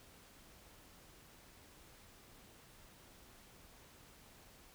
silence, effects pink hiss -61 dBFS RMS until 4.74 s

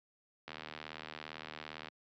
click train, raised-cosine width 0.3 ms, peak -27 dBFS, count 110, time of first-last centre 0.48-1.885 s, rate 77.6 Hz, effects high-pass 150 Hz 12 dB/octave + resampled to 16000 Hz

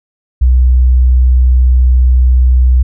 sine tone, 62.8 Hz, B1, 30 cents sharp, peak -4 dBFS, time 0.41-2.83 s, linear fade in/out 10 ms, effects none

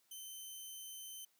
10% pulse tone, 3077 Hz, G7, 33 cents flat, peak -39 dBFS, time 0.11-1.25 s, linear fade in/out 5 ms, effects white hiss -75 dBFS RMS until 1.39 s + high-pass 150 Hz 12 dB/octave

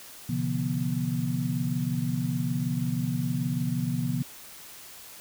sine tone cluster, 126 / 144.9 / 171.4 / 242.4 Hz, B2 / D3 / F3 / B3, +35 / -23 / -32 / -32 cents, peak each -31 dBFS, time 0.29-4.23 s, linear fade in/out 5 ms, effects white hiss -46 dBFS RMS until 5.2 s

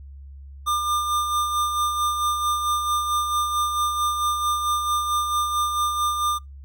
square tone with tremolo, 1200 Hz, D6, 37 cents sharp, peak -20 dBFS, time 0.66-6.39 s, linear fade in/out 20 ms, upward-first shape sine, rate 4.5 Hz, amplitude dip 45%, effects noise-tail reverb RT60 0.2 s tail -25 dB re dry + added 69 Hz sine -38 dBFS peak until 6.64 s

